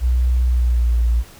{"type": "tone with pitch glide", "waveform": "sine", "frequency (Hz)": [61.8, 58.4], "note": ["B1", "A#1"], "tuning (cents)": [2, 4], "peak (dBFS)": -13, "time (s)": [0, 1.24], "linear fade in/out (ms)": 50, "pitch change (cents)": -98, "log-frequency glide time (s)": [0.44, 0.96], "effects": ["pink hiss -44 dBFS RMS until 1.39 s"]}